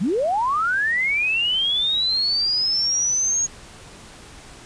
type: linear sweep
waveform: sine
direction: up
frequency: 149.6 to 6645 Hz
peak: -18 dBFS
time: 0-3.47 s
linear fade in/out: 20 ms
effects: pink hiss -43 dBFS RMS until 4.65 s + resampled to 22050 Hz